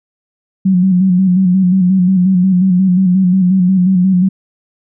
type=tone with vibrato; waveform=sine; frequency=185 Hz; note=F#3; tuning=in tune; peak=-7 dBFS; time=0.65-4.29 s; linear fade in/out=10 ms; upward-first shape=square; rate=5.6 Hz; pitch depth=51 cents each way; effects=none